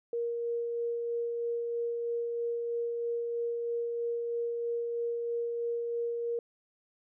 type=tone with tremolo; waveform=sine; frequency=470 Hz; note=A#4; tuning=14 cents sharp; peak=-29 dBFS; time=0.13-6.39 s; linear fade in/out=2 ms; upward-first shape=sine; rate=3.1 Hz; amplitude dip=25%; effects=none